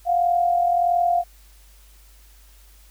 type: tone pair together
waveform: sine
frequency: 698.5 / 740 Hz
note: F5 / F#5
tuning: 0 / 0 cents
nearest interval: minor second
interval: 100 cents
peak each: -17 / -25 dBFS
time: 0.05-1.24 s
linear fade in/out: 50 ms
effects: added 50 Hz sine -48 dBFS peak until 2.9 s + white hiss -55 dBFS RMS until 2.9 s